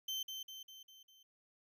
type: tone with echo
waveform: 35% pulse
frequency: 3097 Hz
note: G7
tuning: 22 cents flat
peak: -36 dBFS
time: 0.08-0.23 s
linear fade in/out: 5 ms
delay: 200 ms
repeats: 5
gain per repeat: -5 dB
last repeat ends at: 1.23 s
effects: none